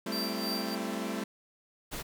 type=chord; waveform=sawtooth; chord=A minor seventh; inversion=third; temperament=equal with one note detuned; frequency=196 / 220 / 261.6 / 336.9 Hz; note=G3 / A3 / C4 / E4; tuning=0 / 0 / 0 / +38 cents; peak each=-34 / -33 / -35 / -36 dBFS; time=0.06-1.24 s; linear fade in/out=5 ms
type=tone with tremolo; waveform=45% pulse; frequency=4699 Hz; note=D8; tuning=in tune; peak=-32 dBFS; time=0.12-0.75 s; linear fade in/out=2 ms; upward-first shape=sine; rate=3.2 Hz; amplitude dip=70%
type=noise; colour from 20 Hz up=pink; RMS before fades=-38 dBFS; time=1.91-2.03 s; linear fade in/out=20 ms
effects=none

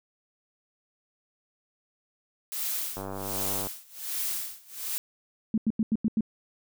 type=noise with tremolo; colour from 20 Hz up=blue; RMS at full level=-30 dBFS; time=2.52-4.98 s; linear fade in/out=0 ms; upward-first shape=sine; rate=1.3 Hz; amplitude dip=95%
type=click train; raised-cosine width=1 ms; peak=-22 dBFS; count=69; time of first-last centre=2.97-3.67 s; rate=97.2 Hz
type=tone bursts; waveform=sine; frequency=220 Hz; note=A3; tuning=in tune; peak=-21 dBFS; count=6; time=5.54-6.208 s; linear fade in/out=2 ms; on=38 ms; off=88 ms
effects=none

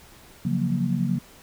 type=chord; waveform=sine; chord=Gb major seventh; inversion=second; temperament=equal; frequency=138.59 / 174.61 / 185 / 233.1 Hz; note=Db3 / F3 / Gb3 / Bb3; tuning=0 / 0 / 0 / 0 cents; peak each=-27 dBFS; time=0.45-1.19 s; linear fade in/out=5 ms; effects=pink hiss -50 dBFS RMS until 1.42 s

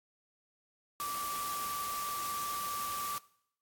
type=tone in noise; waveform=sine; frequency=1165 Hz; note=D6; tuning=14 cents flat; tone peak=-36 dBFS; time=1-3.18 s; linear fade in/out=0 ms; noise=white; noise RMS=-41 dBFS; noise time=1-3.18 s; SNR=+2 dB; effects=noise-tail reverb RT60 0.7 s tail -21 dB re dry + AAC 64 kbps

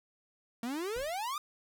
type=exponential sweep; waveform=45% pulse; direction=up; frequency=225.4 to 1244.5 Hz; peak=-34 dBFS; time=0.63-1.38 s; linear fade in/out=2 ms
type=noise with exponential decay; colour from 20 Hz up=brown; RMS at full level=-42 dBFS; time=0.96-1.22 s; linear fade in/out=2 ms; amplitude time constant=56 ms
effects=none

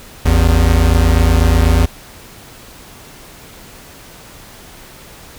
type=tone pair together; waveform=square; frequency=54.22 / 82.41 Hz; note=A1 / E2; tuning=-25 / 0 cents; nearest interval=perfect fifth; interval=725 cents; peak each=-12 dBFS; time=0.25-1.86 s; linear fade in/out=10 ms; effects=pink hiss -38 dBFS RMS until 5.38 s

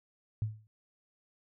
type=tone with exponential decay; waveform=sine; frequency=108.1 Hz; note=A2; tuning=30 cents flat; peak=-26 dBFS; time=0.42-0.67 s; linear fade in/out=0 ms; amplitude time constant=54 ms; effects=none

